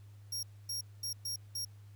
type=tone bursts at uneven times; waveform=sawtooth; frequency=5588 Hz; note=F8; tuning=in tune; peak=-33 dBFS; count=5; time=0.32-0.43 / 0.69-0.81 / 1.03-1.13 / 1.25-1.36 / 1.55-1.65 s; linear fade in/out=5 ms; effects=added 102 Hz sine -51 dBFS peak until 1.95 s + pink hiss -69 dBFS RMS until 1.95 s